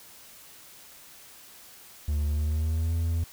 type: tone with pitch glide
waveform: triangle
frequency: 74 to 83.06 Hz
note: D2 to E2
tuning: +14 to +14 cents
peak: -22 dBFS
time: 2.08-3.24 s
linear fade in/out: 5 ms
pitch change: +200 cents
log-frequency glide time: 2.29-2.94 s
effects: white hiss -50 dBFS RMS until 3.32 s